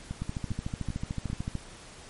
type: two click trains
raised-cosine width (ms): 5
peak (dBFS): -21 / -19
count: 4 / 19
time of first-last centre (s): 0.11-1.3 / 0.22-1.553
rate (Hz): 2.52 / 13.5
effects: pink hiss -48 dBFS RMS until 2.09 s + MP3 48 kbps